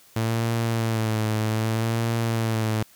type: tone with vibrato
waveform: sawtooth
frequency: 112 Hz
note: A2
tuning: 31 cents sharp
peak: -18 dBFS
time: 0.16-2.83 s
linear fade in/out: 5 ms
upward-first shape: sine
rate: 0.64 Hz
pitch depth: 52 cents each way
effects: white hiss -54 dBFS RMS until 2.95 s